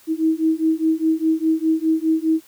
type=beating tone pair; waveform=sine; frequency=317.5 / 322.4 Hz; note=D#4 / E4; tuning=+35 / -38 cents; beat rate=4.9 Hz; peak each=-19 dBFS; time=0.07-2.41 s; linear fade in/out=50 ms; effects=white hiss -51 dBFS RMS until 2.47 s